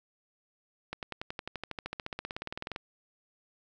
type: accelerating click train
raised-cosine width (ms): 0.3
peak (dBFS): -20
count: 28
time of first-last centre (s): 0.93-2.761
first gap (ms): 98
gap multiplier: 0.97
effects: none